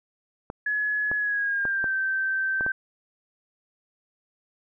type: clicks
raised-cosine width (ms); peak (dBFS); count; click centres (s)
1; -19; 6; 0.501 / 1.115 / 1.653 / 1.842 / 2.609 / 2.664
type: tone with pitch glide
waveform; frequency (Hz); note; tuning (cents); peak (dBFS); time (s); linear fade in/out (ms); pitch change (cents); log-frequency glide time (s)
sine; 1695 to 1554.3; G#6 to G6; +35 to -15; -23; 0.66-2.72; 5; -150; 1.16-1.93
effects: none